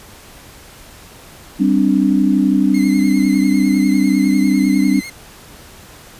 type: chord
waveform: sine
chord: G suspended fourth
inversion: none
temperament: equal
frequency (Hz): 196 / 261.6 / 293.7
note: G3 / C4 / D4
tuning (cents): 0 / 0 / 0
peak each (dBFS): -15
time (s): 1.59-5.01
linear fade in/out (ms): 20
type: tone with vibrato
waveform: sawtooth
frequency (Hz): 2100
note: C7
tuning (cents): +6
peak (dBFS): -25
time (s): 2.74-5.1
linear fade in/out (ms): 5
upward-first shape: sine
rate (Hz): 10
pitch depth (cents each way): 50
effects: pink hiss -40 dBFS RMS until 6.19 s + resampled to 32000 Hz